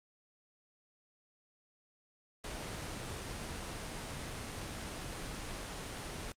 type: noise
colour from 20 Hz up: pink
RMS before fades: -41 dBFS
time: 2.44-6.32 s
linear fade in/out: 2 ms
effects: low-pass 9000 Hz 12 dB/octave + Opus 32 kbps